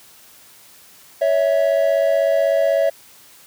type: tone pair together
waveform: triangle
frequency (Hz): 559 / 655.1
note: C#5 / E5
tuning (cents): +14 / -11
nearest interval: minor third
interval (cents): 275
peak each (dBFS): -15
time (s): 1.21-2.9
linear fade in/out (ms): 10
effects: white hiss -47 dBFS RMS until 3.46 s + high-pass 60 Hz 12 dB/octave